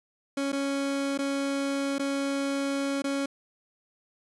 30% pulse tone with dropouts, 277.2 Hz, C#4, in tune, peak -24 dBFS, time 0.37-3.26 s, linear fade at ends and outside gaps 5 ms, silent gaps 0.52-0.528 / 1.177-1.188 / 1.984-1.994 / 3.021-3.041 s, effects resampled to 24000 Hz + 10-bit

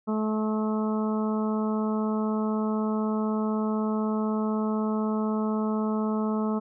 harmonic tone, 216 Hz, A3, 32 cents flat, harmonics 1 / 2 / 3 / 4 / 5 / 6, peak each -25 / -32 / -37 / -38 / -38 / -39 dBFS, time 0.07-6.6 s, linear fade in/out 20 ms, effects none

